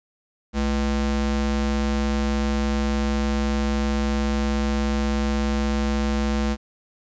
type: ring-modulated tone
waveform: square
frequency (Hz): 138.59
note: C#3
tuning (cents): 0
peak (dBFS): -18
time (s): 0.53-6.57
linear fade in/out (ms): 50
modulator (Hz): 76.8
effects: resampled to 16000 Hz + 10-bit